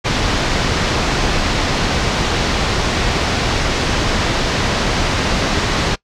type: low-pass noise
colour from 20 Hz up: pink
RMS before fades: -17 dBFS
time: 0.04-5.96 s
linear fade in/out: 20 ms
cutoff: 5800 Hz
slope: 24 dB/octave
effects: noise-tail reverb RT60 0.1 s tail -22 dB re dry